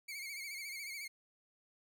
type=tone with vibrato; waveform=sawtooth; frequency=2217 Hz; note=C#7; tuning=in tune; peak=-39 dBFS; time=0.08-1.08 s; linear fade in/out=10 ms; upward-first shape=sine; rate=14 Hz; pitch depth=80 cents each way; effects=none